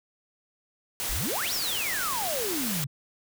white noise, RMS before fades -31 dBFS, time 1-2.84 s, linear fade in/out 0 ms
sine exponential two-way sweep, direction up then down, 32.7 to 5800 to 130.3 Hz, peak -30 dBFS, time 1.09-2.87 s, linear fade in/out 10 ms, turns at 1.53 s
effects none

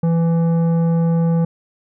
sine tone with tanh clipping, 166.6 Hz, E3, 19 cents sharp, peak -15 dBFS, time 0.03-1.45 s, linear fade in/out 5 ms, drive 11 dB, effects none

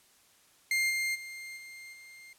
40% pulse tone with level steps, 2110 Hz, C7, 14 cents sharp, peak -25 / -28 / -40 / -44 / -48 dBFS, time 0.71-2.33 s, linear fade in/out 2 ms, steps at 0.89 / 1.14 / 1.56 / 1.92 s, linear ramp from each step 20 ms, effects white hiss -63 dBFS RMS until 2.38 s + low-pass 12000 Hz 12 dB/octave

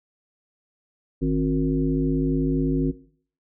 harmonic tone with a mistuned harmonic, 51.9 Hz, G#1, in tune, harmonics 1 / 3 / 5 / 7 / 9, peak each -26 / -25 / -23 / -29 / -34 dBFS, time 1.21-2.92 s, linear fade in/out 20 ms, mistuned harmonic 5, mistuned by +52 cents, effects noise-tail reverb RT60 0.5 s tail -17 dB re dry

